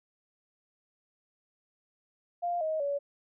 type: tone with pitch steps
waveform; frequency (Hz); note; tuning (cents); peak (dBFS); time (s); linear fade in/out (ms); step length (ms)
sine; 698.5 / 629.5 / 567.4; F5 / D#5 / C#5; 0 / +20 / +40; -28; 2.42-2.99; 20; 190
effects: none